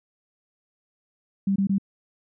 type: tone bursts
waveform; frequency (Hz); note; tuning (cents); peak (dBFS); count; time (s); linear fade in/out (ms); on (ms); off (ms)
sine; 196; G3; 0; -19; 3; 1.47-1.783; 5; 89; 23
effects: none